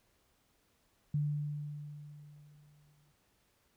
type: tone with exponential decay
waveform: sine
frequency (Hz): 147.5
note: D3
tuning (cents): +8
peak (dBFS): -28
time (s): 1.14-3.12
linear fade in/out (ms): 5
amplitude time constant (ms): 430
effects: pink hiss -73 dBFS RMS until 3.76 s